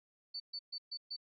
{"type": "tone bursts", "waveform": "sine", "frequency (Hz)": 4500, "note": "C#8", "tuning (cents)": 25, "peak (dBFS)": -39, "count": 5, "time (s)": [0.34, 1.165], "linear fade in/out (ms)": 10, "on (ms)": 61, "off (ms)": 130, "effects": []}